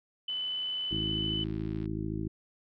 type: tone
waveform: sine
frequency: 3009 Hz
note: F#7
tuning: 28 cents sharp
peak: -31 dBFS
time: 0.28-1.44 s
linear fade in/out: 5 ms
type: click train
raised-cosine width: 0.3 ms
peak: -37 dBFS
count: 114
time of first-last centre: 0.3-1.856 s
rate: 72.6 Hz
type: harmonic tone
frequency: 53.7 Hz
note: A1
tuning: 41 cents flat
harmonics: 1 / 2 / 3 / 4 / 5 / 6 / 7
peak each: -40 / -38 / -38 / -40 / -44 / -37 / -44 dBFS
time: 0.91-2.28 s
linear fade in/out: 5 ms
effects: none